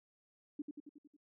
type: tone with echo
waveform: sine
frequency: 293.7 Hz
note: D4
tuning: in tune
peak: -37 dBFS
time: 0.59-0.62 s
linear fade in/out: 5 ms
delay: 91 ms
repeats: 6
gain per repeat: -4 dB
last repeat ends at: 1.166 s
effects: none